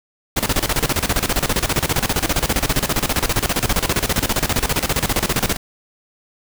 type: noise with tremolo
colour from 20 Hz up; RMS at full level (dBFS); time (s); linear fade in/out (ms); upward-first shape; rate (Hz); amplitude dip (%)
pink; -17; 0.36-5.57; 10; square; 15; 80
effects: none